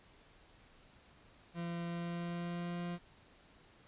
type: tone with pitch glide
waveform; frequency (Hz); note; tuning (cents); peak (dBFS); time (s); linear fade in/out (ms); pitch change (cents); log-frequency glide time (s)
40% pulse; 170.9 to 174.19; F3 to F3; -37 to -4; -37; 1.54-2.99; 50; +33; 1.85-2.83
effects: pink hiss -63 dBFS RMS until 3.87 s + resampled to 8000 Hz